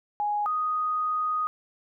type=tone pair in turn; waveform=sine; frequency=830.6 / 1244.5 Hz; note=G#5 / D#6; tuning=0 / 0 cents; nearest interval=perfect fifth; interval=700 cents; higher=second; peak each=-24 / -24 dBFS; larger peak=neither; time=0.2-0.46 / 0.46-1.47 s; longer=second; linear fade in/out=0 ms; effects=none

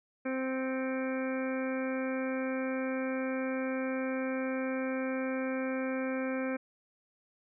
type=harmonic tone with a mistuned harmonic; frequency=261.6 Hz; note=C4; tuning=in tune; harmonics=1 / 2 / 3 / 4 / 5 / 6 / 7 / 8 / 9; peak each=-33 / -35 / -48 / -48 / -46 / -43 / -49 / -48 / -46 dBFS; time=0.25-6.57 s; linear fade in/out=10 ms; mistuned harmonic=8; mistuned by=+70 cents; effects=none

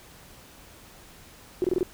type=tone bursts; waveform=sine; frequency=363.7 Hz; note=F#4; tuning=30 cents flat; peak=-20 dBFS; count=5; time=1.62-1.83 s; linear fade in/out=0 ms; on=22 ms; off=25 ms; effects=pink hiss -50 dBFS RMS until 1.93 s

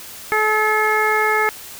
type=harmonic tone; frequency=430 Hz; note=A4; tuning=40 cents flat; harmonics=1 / 2 / 3 / 4 / 5; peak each=-21 / -21 / -21 / -21 / -21 dBFS; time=0.32-1.49 s; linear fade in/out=0 ms; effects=white hiss -36 dBFS RMS until 1.79 s

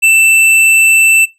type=tone; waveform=square; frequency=2663 Hz; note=E7; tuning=17 cents sharp; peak=-5 dBFS; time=0.02-1.26 s; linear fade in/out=20 ms; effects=noise-tail reverb RT60 0.2 s tail -20 dB re dry + low-pass 12000 Hz 12 dB/octave

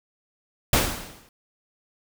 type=noise with exponential decay; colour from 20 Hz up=pink; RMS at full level=-17 dBFS; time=0.73-1.29 s; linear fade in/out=2 ms; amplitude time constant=120 ms; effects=none

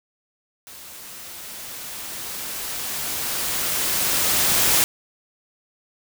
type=noise with level ramp; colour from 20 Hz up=white; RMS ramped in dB=-41 to -17 dBFS; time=0.67-4.84 s; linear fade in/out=0 ms; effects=none

